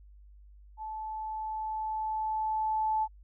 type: tone with level ramp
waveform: sine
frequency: 870 Hz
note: A5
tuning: 20 cents flat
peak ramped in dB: -36 to -25 dBFS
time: 0.77-3.08 s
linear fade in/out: 50 ms
effects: added 50 Hz sine -51 dBFS peak until 3.23 s